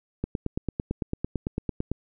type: click train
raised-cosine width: 3 ms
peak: -14 dBFS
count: 16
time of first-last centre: 0.24-1.916 s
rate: 8.95 Hz
effects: none